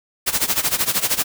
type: noise with tremolo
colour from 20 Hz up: white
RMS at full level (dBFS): -17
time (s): 0.26-1.24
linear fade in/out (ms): 20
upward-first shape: sine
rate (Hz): 13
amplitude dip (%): 85
effects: none